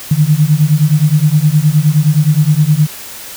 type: beating tone pair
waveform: sine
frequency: 146.83 / 156.43 Hz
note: D3 / D#3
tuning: 0 / +10 cents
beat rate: 9.6 Hz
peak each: -10 dBFS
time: 0.11-2.87 s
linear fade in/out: 5 ms
effects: white hiss -29 dBFS RMS until 3.36 s